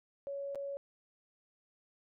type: tone with dropouts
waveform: sine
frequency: 559 Hz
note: C#5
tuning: 14 cents sharp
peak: -37 dBFS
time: 0.27-0.77 s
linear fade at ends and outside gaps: 0 ms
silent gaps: 0.548-0.556 s
effects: none